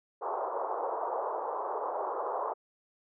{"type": "band-pass noise", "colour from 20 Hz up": "white", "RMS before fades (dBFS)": -34, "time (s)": [0.21, 2.54], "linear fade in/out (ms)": 20, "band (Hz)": [400, 1100], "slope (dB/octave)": 48, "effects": []}